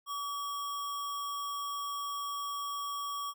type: tone with sample-and-hold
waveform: sine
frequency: 1143 Hz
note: D6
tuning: 47 cents flat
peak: -34 dBFS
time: 0.06-3.34 s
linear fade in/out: 50 ms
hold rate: 4410 Hz
effects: none